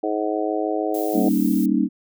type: harmonic tone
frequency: 106.3 Hz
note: G#2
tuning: 41 cents sharp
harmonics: 3 / 4 / 5 / 6 / 7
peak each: -25 / -26 / -29 / -28 / -28 dBFS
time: 0.03-1.29 s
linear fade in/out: 5 ms
type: noise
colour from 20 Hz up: violet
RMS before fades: -35 dBFS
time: 0.94-1.66 s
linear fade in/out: 5 ms
type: chord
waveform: sine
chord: Eb dominant seventh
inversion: first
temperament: equal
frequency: 196 / 233.1 / 277.2 / 311.1 Hz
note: G3 / Bb3 / Db4 / Eb4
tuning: 0 / 0 / 0 / 0 cents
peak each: -22 dBFS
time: 1.13-1.89 s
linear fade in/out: 50 ms
effects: none